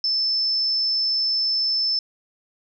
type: tone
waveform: sine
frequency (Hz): 5274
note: E8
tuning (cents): 0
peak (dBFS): -19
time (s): 0.04-1.99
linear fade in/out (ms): 2
effects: none